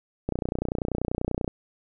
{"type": "click train", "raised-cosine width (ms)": 2, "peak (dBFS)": -13, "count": 37, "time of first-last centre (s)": [0.29, 1.478], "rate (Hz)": 30.3, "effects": []}